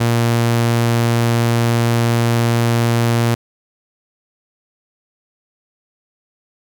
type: tone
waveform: sawtooth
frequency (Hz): 117.2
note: A#2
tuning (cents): +10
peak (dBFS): -9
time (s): 0-3.35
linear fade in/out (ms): 10
effects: none